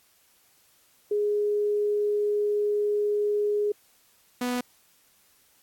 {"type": "tone pair in turn", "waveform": ["sine", "sawtooth"], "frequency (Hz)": [415.3, 246.9], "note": ["G#4", "B3"], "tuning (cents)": [0, 0], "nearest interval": "major sixth", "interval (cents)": 900, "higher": "first", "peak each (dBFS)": -22, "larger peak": "neither", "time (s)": [[1.11, 3.72], [4.41, 4.61]], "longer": "first", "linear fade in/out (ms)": 5, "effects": ["white hiss -62 dBFS RMS until 5.62 s", "AAC 64 kbps"]}